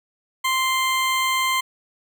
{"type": "tone", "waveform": "20% pulse", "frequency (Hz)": 1046, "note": "C6", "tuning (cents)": -1, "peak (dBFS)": -14, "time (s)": [0.44, 1.61], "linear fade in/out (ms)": 10, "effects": []}